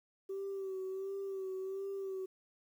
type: tone with vibrato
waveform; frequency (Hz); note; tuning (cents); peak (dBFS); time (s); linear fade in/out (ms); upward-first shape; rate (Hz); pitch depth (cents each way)
sine; 385.3; G4; -30; -36; 0.29-2.26; 10; sine; 1.4; 38
effects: tanh soft clip ceiling -34 dBFS + 11-bit